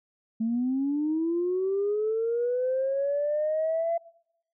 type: linear sweep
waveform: sine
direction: up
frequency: 220 to 680 Hz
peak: -23 dBFS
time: 0.4-3.98 s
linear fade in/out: 10 ms
effects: noise-tail reverb RT60 0.8 s tail -23 dB re dry + tanh soft clip ceiling -19 dBFS